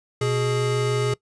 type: tone pair together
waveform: square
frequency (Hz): 123.47 / 417.1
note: B2 / G#4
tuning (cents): 0 / +7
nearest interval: octave + major sixth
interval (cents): 2107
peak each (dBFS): -24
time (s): 0.21-1.14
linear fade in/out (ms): 5
effects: noise-tail reverb RT60 0.1 s tail -21 dB re dry + resampled to 22050 Hz